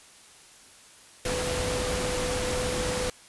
sine tone in noise, 500 Hz, B4, 21 cents sharp, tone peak -30 dBFS, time 1.25-3.1 s, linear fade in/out 2 ms, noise pink, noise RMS -30 dBFS, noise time 1.25-3.1 s, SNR -3 dB, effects white hiss -52 dBFS RMS until 3.28 s + resampled to 24000 Hz

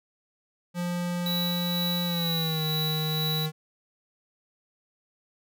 square tone with pitch glide, 175.6 to 155.54 Hz, F3 to D#3, +10 to 0 cents, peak -28 dBFS, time 0.74-3.52 s, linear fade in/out 50 ms, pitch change -210 cents, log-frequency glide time 2.05-2.64 s
square tone with tremolo, 3925 Hz, B7, 11 cents flat, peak -28 dBFS, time 1.26-3.46 s, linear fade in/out 2 ms, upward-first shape sine, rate 2.1 Hz, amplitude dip 35%
effects none

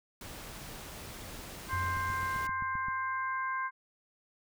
pink noise, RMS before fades -45 dBFS, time 0.21-2.47 s, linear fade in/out 2 ms
harmonic tone, 525 Hz, C5, 6 cents sharp, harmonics 2 / 3 / 4, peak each -33 / -36 / -43 dBFS, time 1.68-3.71 s, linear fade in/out 50 ms
sine tone with exponential decay, 90 Hz, F#2, 47 cents flat, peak -32 dBFS, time 1.73-3.62 s, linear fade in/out 0 ms, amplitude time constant 410 ms
click train, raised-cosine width 5 ms, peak -32 dBFS, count 9, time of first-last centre 1.84-2.884 s, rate 7.66 Hz
effects none

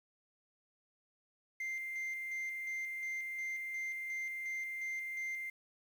sine tone with tremolo, 2093 Hz, C7, in tune, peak -34 dBFS, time 1.6-5.5 s, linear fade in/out 5 ms, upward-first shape square, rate 2.8 Hz, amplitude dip 35%, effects tanh soft clip ceiling -35 dBFS + 10-bit

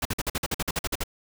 pink noise bursts, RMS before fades -27 dBFS, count 13, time 0.02-1.037 s, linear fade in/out 5 ms, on 33 ms, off 49 ms, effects none

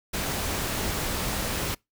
pink noise, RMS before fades -29 dBFS, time 0.13-1.75 s, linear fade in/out 10 ms, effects noise-tail reverb RT60 0.2 s tail -26 dB re dry

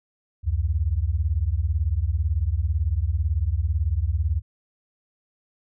sine beating tone pair, 69.3 / 87.3 Hz, C#2 / F2, 0 / 0 cents, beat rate 18 Hz, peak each -23 dBFS, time 0.43-4.42 s, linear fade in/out 50 ms, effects none

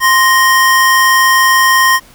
square tone pair together, 1046.5 / 1862.4 Hz, C6 / A#6, 0 / -2 cents, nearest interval minor seventh, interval 998 cents, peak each -10 dBFS, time 0-2 s, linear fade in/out 50 ms, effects pink hiss -42 dBFS RMS until 2.14 s

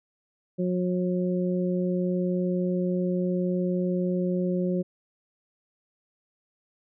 harmonic tone, 180.7 Hz, F#3, 41 cents flat, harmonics 1 / 2 / 3, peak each -25 / -29 / -32 dBFS, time 0.58-4.83 s, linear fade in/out 20 ms, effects none

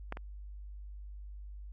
clicks, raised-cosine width 0.5 ms, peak -22 / -28 dBFS, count 2, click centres 0.124 / 0.171 s, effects added 50 Hz sine -43 dBFS peak until 1.72 s + Opus 48 kbps

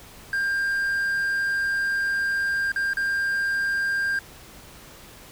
triangle tone with dropouts, 1596 Hz, G6, 31 cents sharp, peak -20 dBFS, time 0.33-4.19 s, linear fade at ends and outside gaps 2 ms, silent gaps 2.719-2.76 / 2.934-2.97 s, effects pink hiss -46 dBFS RMS until 5.31 s

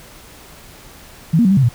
sine tone with pitch steps, 162.2 / 236.2 / 188.3 / 196.9 / 135.4 / 119.1 Hz, E3 / A#3 / F#3 / G3 / C#3 / A#2, -28 / +23 / +31 / +8 / -40 / +38 cents, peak -9 dBFS, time 1.33-1.69 s, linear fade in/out 10 ms, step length 60 ms, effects pink hiss -41 dBFS RMS until 1.74 s

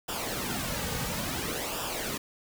pink noise with flanger, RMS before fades -33 dBFS, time 0.08-2.18 s, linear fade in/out 10 ms, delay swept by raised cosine 0.47 to 2.97 ms, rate 0.58 Hz, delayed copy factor -0.65, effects none

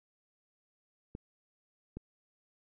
clicks, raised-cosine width 3 ms, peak -28 dBFS, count 2, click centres 1.151 / 1.97 s, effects none

